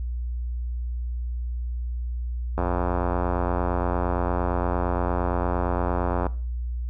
click train, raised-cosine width 1 ms, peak -11 dBFS, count 328, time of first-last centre 2.58-6.267 s, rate 88.7 Hz, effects noise-tail reverb RT60 0.4 s tail -19 dB re dry + added 60 Hz sine -26 dBFS peak until 6.89 s

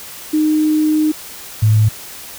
sine tone pair in turn, 307.7 / 108.13 Hz, D#4 / A2, -19 / -30 cents, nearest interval octave + tritone, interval 1811 cents, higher first, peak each -11 / -8 dBFS, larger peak second, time 0.33-1.12 / 1.62-1.89 s, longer first, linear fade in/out 10 ms, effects white hiss -33 dBFS RMS until 2.38 s

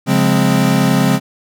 square chord, Db major seventh, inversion none, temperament equal with one note detuned, 138.59 / 177.26 / 207.7 / 261.6 Hz, Db3 / F3 / Ab3 / C4, 0 / +26 / 0 / 0 cents, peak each -17 dBFS, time 0.06-1.2 s, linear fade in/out 50 ms, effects none

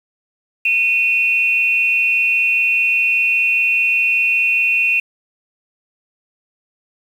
sine tone pair together, 2489 / 2714 Hz, D#7 / E7, 0 / +50 cents, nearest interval minor second, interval 150 cents, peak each -15 / -16 dBFS, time 0.65-5 s, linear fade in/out 5 ms, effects 7-bit

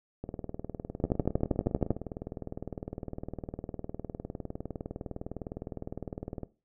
two click trains, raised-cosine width 2 ms, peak -12 / -23 dBFS, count 12 / 123, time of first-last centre 1.04-1.906 / 0.24-6.433 s, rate 12.7 / 19.7 Hz, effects noise-tail reverb RT60 0.3 s tail -17 dB re dry

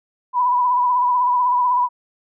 sine tone with vibrato, 987.8 Hz, B5, in tune, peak -14 dBFS, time 0.33-1.89 s, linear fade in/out 50 ms, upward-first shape sine, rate 16 Hz, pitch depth 39 cents each way, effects none

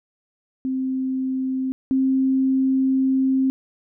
sine tone pair in turn, 261.6 / 264.6 Hz, C4 / C4, 0 / +20 cents, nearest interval unison, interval 20 cents, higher second, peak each -21 / -16 dBFS, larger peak second, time 0.65-1.72 / 1.91-3.5 s, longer second, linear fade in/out 0 ms, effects none

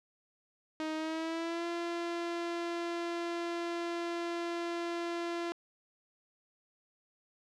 sawtooth tone with pitch glide, 313.4 to 341.8 Hz, D#4 to F4, +13 to -37 cents, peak -30 dBFS, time 0.8-5.52 s, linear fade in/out 0 ms, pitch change +150 cents, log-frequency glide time 0.96-1.66 s, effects low-pass 5000 Hz 12 dB/octave

